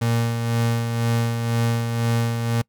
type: tone with tremolo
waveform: 35% pulse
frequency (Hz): 116.54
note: A#2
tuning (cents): 0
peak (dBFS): -16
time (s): 0.01-2.62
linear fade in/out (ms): 10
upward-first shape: sine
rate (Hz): 2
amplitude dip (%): 45
effects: noise-tail reverb RT60 0.1 s tail -25 dB re dry